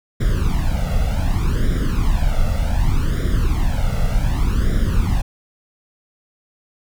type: noise with flanger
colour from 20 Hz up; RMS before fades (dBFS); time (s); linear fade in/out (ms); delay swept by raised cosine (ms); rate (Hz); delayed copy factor
brown; -17; 0.2-5.22; 10; 0.56 to 1.49; 0.66; +0.85
effects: none